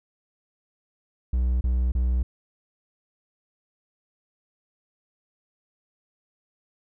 triangle tone bursts, 61.9 Hz, B1, 5 cents sharp, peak -18 dBFS, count 3, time 1.33-2.23 s, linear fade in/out 5 ms, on 280 ms, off 30 ms, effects none

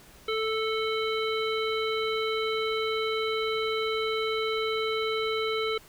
harmonic tone, 440 Hz, A4, in tune, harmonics 1 / 3 / 5 / 7 / 9, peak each -28 / -33 / -35 / -36 / -38 dBFS, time 0.28-5.78 s, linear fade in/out 5 ms, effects pink hiss -53 dBFS RMS until 5.88 s

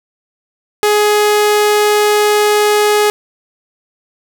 sawtooth tone, 418.6 Hz, G#4, 14 cents sharp, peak -5 dBFS, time 0.83-3.1 s, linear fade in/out 0 ms, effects none

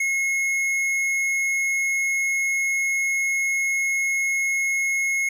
sine tone with tanh clipping, 2168 Hz, C#7, 39 cents flat, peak -22 dBFS, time 0-5.29 s, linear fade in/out 5 ms, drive 12 dB, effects none

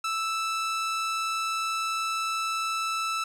sawtooth tone, 1318.5 Hz, E6, in tune, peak -23 dBFS, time 0.04-3.24 s, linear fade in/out 5 ms, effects low-pass 9000 Hz 12 dB/octave + 10-bit

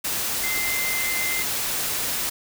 sine tone in noise, 2077 Hz, C7, 13 cents flat, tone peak -26 dBFS, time 0.43-1.43 s, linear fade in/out 10 ms, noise white, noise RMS -26 dBFS, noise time 0.04-2.3 s, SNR -3 dB, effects none

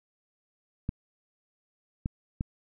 clicks, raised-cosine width 5 ms, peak -17 dBFS, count 3, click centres 0.891 / 2.059 / 2.409 s, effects none

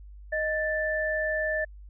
sine tone pair together, 622.3 / 1763.2 Hz, D#5 / A6, 0 / +3 cents, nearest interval octave + tritone, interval 1803 cents, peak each -28 dBFS, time 0.32-1.65 s, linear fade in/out 10 ms, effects added 50 Hz sine -43 dBFS peak until 1.89 s

